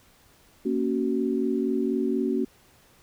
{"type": "chord", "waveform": "sine", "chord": "F# major", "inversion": "first", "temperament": "equal with one note detuned", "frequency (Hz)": [233.1, 277.2, 374.1], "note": ["A#3", "C#4", "F#4"], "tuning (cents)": [0, 0, 19], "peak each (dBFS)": -27, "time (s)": [0.65, 2.45], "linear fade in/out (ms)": 10, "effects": ["pink hiss -58 dBFS RMS until 3.02 s"]}